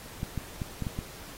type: clicks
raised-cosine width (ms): 5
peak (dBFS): -19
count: 6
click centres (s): 0.231 / 0.377 / 0.618 / 0.823 / 0.868 / 0.989
effects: pink hiss -46 dBFS RMS until 1.37 s + AAC 48 kbps